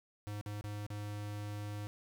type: tone with dropouts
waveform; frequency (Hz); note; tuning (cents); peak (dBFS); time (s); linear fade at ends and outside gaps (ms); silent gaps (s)
square; 103.83; G#2; 0; -40; 0.27-1.87; 0; 0.412-0.461 / 0.611-0.641 / 0.865-0.903
effects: none